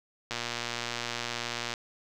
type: click train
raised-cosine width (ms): 0.2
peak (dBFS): -15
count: 171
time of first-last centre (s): 0.31-1.739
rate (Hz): 119
effects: none